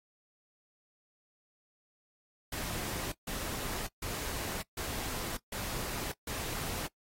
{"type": "noise bursts", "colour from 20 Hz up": "pink", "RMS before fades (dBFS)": -38, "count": 6, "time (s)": [2.52, 6.87], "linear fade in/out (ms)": 5, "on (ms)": 600, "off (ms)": 150, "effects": ["noise-tail reverb RT60 0.1 s tail -20 dB re dry", "AAC 48 kbps"]}